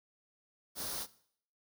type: noise with comb filter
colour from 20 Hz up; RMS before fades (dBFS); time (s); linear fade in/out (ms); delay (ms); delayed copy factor
white; -39; 0.75-1.07; 50; 0.2; +0.55
effects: noise-tail reverb RT60 0.6 s tail -18 dB re dry